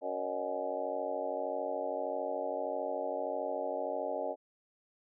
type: harmonic tone with a mistuned harmonic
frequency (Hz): 93.3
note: F#2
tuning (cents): +15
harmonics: 3 / 4 / 5 / 6 / 7 / 8 / 9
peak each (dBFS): -45 / -45 / -40 / -39 / -37 / -42 / -43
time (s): 0.01-4.36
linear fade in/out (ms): 50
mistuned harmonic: 7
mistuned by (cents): -86
effects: none